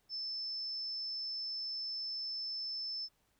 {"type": "tone", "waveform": "sine", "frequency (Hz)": 5274, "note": "E8", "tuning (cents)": 0, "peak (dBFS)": -37, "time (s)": [0.09, 3.09], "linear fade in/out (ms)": 50, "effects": ["pink hiss -75 dBFS RMS until 3.39 s"]}